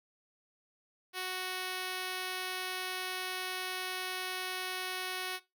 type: tone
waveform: 5% pulse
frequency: 370 Hz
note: F#4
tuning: in tune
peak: -24 dBFS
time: 1.13-5.4 s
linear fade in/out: 50 ms
effects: noise-tail reverb RT60 0.2 s tail -17 dB re dry